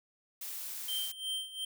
blue noise, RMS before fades -41 dBFS, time 0.41-1.12 s, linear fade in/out 5 ms
square tone with tremolo, 3136 Hz, G7, in tune, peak -33 dBFS, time 0.88-1.65 s, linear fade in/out 5 ms, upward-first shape sine, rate 2.8 Hz, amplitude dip 80%
effects none

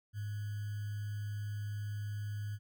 sine tone with sample-and-hold, 103.83 Hz, G#2, in tune, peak -36 dBFS, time 0.13-2.59 s, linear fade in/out 50 ms, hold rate 1575 Hz, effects none

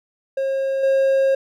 triangle tone with level steps, 539 Hz, C#5, 49 cents flat, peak -17 / -12 dBFS, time 0.37-1.35 s, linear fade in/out 5 ms, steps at 0.83 s, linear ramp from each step 5 ms, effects none

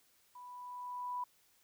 sine tone with level ramp, 987.8 Hz, B5, in tune, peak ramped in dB -49 to -35 dBFS, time 0.35-1.24 s, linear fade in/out 5 ms, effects white hiss -70 dBFS RMS until 1.63 s

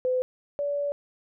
sine tone pair in turn, 508 / 574.3 Hz, B4 / D5, +49 / -39 cents, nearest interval major second, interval 212 cents, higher second, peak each -22 / -25 dBFS, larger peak first, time 0.05-0.22 / 0.59-0.92 s, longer second, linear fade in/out 0 ms, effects none

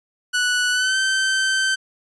sawtooth tone with pitch glide, 1478 to 1547 Hz, F#6 to G6, -2 to -23 cents, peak -14 dBFS, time 0.33-1.76 s, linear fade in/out 20 ms, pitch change +79 cents, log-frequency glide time 0.71-0.97 s, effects resampled to 22050 Hz

